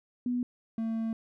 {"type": "tone pair in turn", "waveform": ["sine", "triangle"], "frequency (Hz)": [245.8, 224.9], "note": ["B3", "A3"], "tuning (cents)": [-8, 38], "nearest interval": "major second", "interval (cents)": 154, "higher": "first", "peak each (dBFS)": -27, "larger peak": "neither", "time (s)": [[0.26, 0.43], [0.78, 1.13]], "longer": "second", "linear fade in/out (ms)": 2, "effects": []}